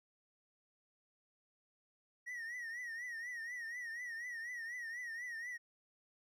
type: tone with vibrato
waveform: triangle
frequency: 1894 Hz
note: A#6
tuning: 27 cents sharp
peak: -40 dBFS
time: 2.26-5.58 s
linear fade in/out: 20 ms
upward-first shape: triangle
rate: 4.1 Hz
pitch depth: 110 cents each way
effects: none